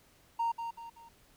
triangle tone with echo, 926 Hz, A#5, 12 cents flat, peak -25 dBFS, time 0.39-0.52 s, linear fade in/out 10 ms, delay 190 ms, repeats 3, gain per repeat -8 dB, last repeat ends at 1.09 s, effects tanh soft clip ceiling -24 dBFS + pink hiss -64 dBFS RMS until 1.36 s

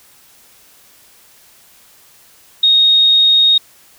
sine tone, 3729 Hz, A#7, in tune, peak -7 dBFS, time 2.63-3.58 s, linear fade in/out 5 ms, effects white hiss -47 dBFS RMS until 3.98 s

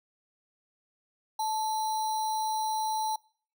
sine tone with sample-and-hold, 871 Hz, A5, 18 cents flat, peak -27 dBFS, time 1.39-3.16 s, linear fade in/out 5 ms, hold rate 4900 Hz, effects noise-tail reverb RT60 0.5 s tail -25 dB re dry

